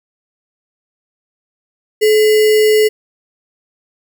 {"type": "tone with sample-and-hold", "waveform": "sine", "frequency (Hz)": 429.4, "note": "A4", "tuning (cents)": -42, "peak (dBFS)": -7, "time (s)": [2.01, 2.89], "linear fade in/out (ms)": 20, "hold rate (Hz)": 2450, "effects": []}